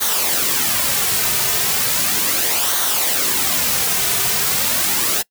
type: noise with flanger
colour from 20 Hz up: white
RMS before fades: -18 dBFS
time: 0-5.23 s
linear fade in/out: 20 ms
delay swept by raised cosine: 0.39 to 3.69 ms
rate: 0.36 Hz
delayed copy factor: -0.55
effects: noise-tail reverb RT60 0.1 s tail -24 dB re dry